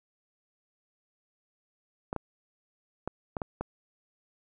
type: clicks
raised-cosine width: 1 ms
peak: -18 dBFS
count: 6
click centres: 2.129 / 2.163 / 3.076 / 3.368 / 3.418 / 3.61 s
effects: none

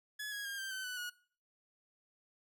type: tone with pitch steps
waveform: sawtooth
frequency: 1699 / 1655.4 / 1612.9 / 1571.5 / 1531.2 / 1491.9 / 1453.7 Hz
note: G#6 / G#6 / G6 / G6 / G6 / F#6 / F#6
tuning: +39 / -6 / +49 / +4 / -41 / +14 / -31 cents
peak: -36 dBFS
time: 0.19-1.1 s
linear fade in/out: 10 ms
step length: 130 ms
effects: noise-tail reverb RT60 0.5 s tail -21 dB re dry

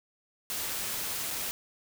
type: noise with dropouts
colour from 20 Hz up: white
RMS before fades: -34 dBFS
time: 0.5-1.51 s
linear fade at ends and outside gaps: 0 ms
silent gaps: 1.306-1.309 s
effects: none

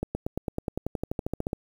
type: accelerating click train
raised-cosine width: 2 ms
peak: -15 dBFS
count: 18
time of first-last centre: 0.03-1.531 s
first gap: 120 ms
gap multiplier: 0.96
effects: 8-bit

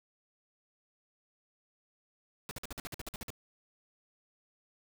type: noise bursts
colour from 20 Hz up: pink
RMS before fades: -41 dBFS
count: 12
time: 2.49-3.303 s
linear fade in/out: 0 ms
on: 21 ms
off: 51 ms
effects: none

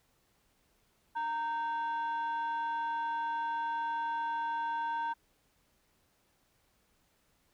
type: tone pair together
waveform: sine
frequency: 925.2 / 1553 Hz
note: A#5 / G6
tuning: -13 / -17 cents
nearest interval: major sixth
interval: 896 cents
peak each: -30 / -38 dBFS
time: 1.15-5.14 s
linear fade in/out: 20 ms
effects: tanh soft clip ceiling -29 dBFS + pink hiss -72 dBFS RMS until 7.53 s

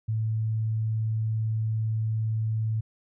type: tone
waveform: sine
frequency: 110.3 Hz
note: A2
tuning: 5 cents sharp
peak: -24 dBFS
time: 0.08-2.81 s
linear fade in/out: 10 ms
effects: none

